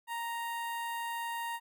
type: tone with notch filter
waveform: sawtooth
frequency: 932.3 Hz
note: A#5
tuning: in tune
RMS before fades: -37 dBFS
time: 0.07-1.6 s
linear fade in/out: 50 ms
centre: 5400 Hz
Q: 0.96
effects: none